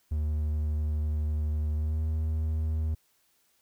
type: tone with pitch glide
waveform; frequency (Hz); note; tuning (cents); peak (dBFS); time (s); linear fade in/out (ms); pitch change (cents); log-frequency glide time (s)
triangle; 76 to 78.54; D#2 to D#2; -40 to +17; -24; 0.11-2.95; 10; +57; 1.74-2.02
effects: white hiss -69 dBFS RMS until 3.61 s